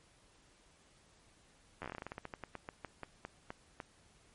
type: slowing click train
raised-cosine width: 0.5 ms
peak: -27 dBFS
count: 23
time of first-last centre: 1.82-3.802 s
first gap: 11 ms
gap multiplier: 1.17
effects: pink hiss -66 dBFS RMS until 4.34 s + MP3 48 kbps